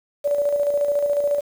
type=tone with tremolo; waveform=sine; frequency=577 Hz; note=D5; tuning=31 cents flat; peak=-16 dBFS; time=0.24-1.41 s; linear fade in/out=20 ms; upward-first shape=square; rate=14 Hz; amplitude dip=40%; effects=7-bit